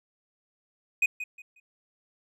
triangle tone with echo, 2498 Hz, D#7, 6 cents sharp, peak -18 dBFS, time 1.02-1.06 s, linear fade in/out 5 ms, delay 180 ms, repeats 3, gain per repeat -12 dB, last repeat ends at 1.6 s, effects none

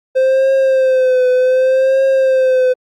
triangle tone with vibrato, 520 Hz, C5, 11 cents flat, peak -7 dBFS, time 0.15-2.74 s, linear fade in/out 20 ms, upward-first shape triangle, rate 0.66 Hz, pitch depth 57 cents each way, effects Opus 48 kbps

